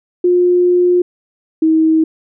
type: tone pair in turn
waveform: sine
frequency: 356.3 / 318.8 Hz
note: F4 / D#4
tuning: +35 / +42 cents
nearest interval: major second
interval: 193 cents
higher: first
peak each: -8 dBFS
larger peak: neither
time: 0.24-1.02 / 1.62-2.04 s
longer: first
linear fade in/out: 5 ms
effects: none